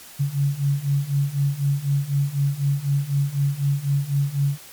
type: beating tone pair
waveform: sine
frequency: 138.59 / 142.59 Hz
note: C#3 / C#3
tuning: 0 / +49 cents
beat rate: 4 Hz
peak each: -23 / -21 dBFS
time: 0.19-4.58 s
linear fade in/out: 20 ms
effects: white hiss -43 dBFS RMS until 4.72 s + MP3 96 kbps